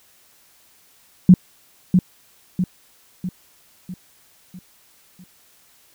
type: tone with echo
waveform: sine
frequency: 182 Hz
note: F#3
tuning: 28 cents flat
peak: -4 dBFS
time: 1.29-1.34 s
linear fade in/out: 2 ms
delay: 650 ms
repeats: 6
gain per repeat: -6 dB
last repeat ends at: 5.24 s
effects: white hiss -55 dBFS RMS until 5.94 s